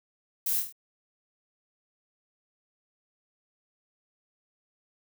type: noise with echo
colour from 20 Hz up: violet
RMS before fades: -29 dBFS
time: 0.46-0.6 s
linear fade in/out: 5 ms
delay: 25 ms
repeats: 5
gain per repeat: -4 dB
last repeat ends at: 0.725 s
effects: none